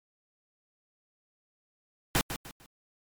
pink noise with echo, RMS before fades -25 dBFS, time 2.15-2.21 s, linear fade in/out 0 ms, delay 150 ms, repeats 3, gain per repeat -10 dB, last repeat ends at 2.66 s, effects MP3 96 kbps

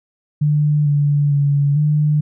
sine tone with pitch steps, 148.9 / 145 / 142.5 / 149.9 Hz, D3 / D3 / C#3 / D3, +24 / -22 / +48 / +36 cents, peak -12 dBFS, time 0.41-2.21 s, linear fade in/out 10 ms, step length 450 ms, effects none

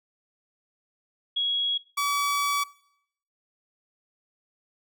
sine / sawtooth tone pair in turn, 3322 / 1143 Hz, G#7 / D6, 0 / -47 cents, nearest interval octave + tritone, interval 1847 cents, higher first, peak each -23 / -20 dBFS, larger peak second, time 1.36-1.78 / 1.97-2.64 s, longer second, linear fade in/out 10 ms, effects noise-tail reverb RT60 0.7 s tail -21 dB re dry

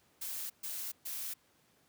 blue noise bursts, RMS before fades -40 dBFS, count 3, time 0.21-1.34 s, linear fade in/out 10 ms, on 290 ms, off 130 ms, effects pink hiss -69 dBFS RMS until 1.88 s + high-pass 100 Hz 12 dB/octave

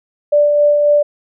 sine tone with tremolo, 587.3 Hz, D5, in tune, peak -7 dBFS, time 0.32-1.03 s, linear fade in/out 10 ms, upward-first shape sine, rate 3.7 Hz, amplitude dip 30%, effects none

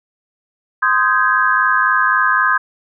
sine chord, Ab major seventh, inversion first, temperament just, 1038.3 / 1245.9 / 1557.4 / 1661.2 Hz, C6 / Eb6 / G6 / Ab6, -14 / +2 / -12 / 0 cents, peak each -17 dBFS, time 0.82-2.58 s, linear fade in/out 10 ms, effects none

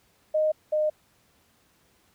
sine tone pair in turn, 619 / 611.9 Hz, D#5 / D#5, -9 / -29 cents, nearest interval unison, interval 20 cents, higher first, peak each -20 / -21 dBFS, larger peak first, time 0.34-0.52 / 0.72-0.9 s, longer neither, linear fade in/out 10 ms, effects pink hiss -64 dBFS RMS until 2.14 s + high-pass 60 Hz 12 dB/octave

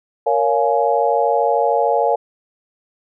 sine chord, Bb minor seventh, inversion none, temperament just, 466.2 / 559.4 / 699.2 / 839.1 Hz, Bb4 / Db5 / F5 / Ab5, 0 / +16 / +2 / +18 cents, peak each -19 dBFS, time 0.26-2.16 s, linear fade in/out 10 ms, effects none

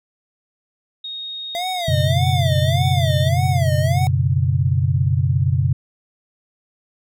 sine tone with pitch glide, 3729 to 3554 Hz, A#7 to A7, 0 to +17 cents, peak -27 dBFS, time 1.04-3.29 s, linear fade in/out 5 ms, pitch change -83 cents, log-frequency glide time 1.89-2.18 s
square tone with vibrato, 673 Hz, E5, 36 cents sharp, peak -23 dBFS, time 1.55-4.07 s, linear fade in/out 0 ms, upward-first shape sine, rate 1.7 Hz, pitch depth 180 cents each way
sine chord, F# suspended fourth, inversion none, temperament equal with one note detuned, 92.5 / 123.47 / 140.69 Hz, F#2 / B2 / C#3, 0 / 0 / +26 cents, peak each -19 dBFS, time 1.88-5.73 s, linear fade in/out 5 ms
effects none

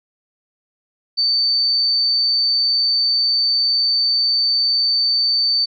sine tone, 4561 Hz, C#8, 49 cents sharp, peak -14 dBFS, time 1.17-5.66 s, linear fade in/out 20 ms, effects none

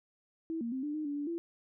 sine tone with pitch steps, 325.6 / 233 / 262.1 / 295.7 / 307.3 / 287.9 / 290 / 337.4 Hz, E4 / A#3 / C4 / D4 / D#4 / D4 / D4 / E4, -21 / -1 / +3 / +12 / -21 / -34 / -22 / +40 cents, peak -33 dBFS, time 0.5-1.38 s, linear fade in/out 0 ms, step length 110 ms, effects none

